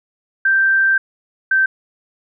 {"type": "tone pair in turn", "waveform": "sine", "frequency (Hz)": [1568, 1554.5], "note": ["G6", "G6"], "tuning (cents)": [0, -15], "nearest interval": "unison", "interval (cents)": 15, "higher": "first", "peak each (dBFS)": -11, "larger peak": "neither", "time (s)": [[0.45, 0.98], [1.51, 1.66]], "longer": "first", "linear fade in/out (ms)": 5, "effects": []}